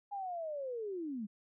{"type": "linear sweep", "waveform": "sine", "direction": "down", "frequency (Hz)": [824, 196], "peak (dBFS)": -37, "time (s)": [0.11, 1.27], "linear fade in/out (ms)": 20, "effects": []}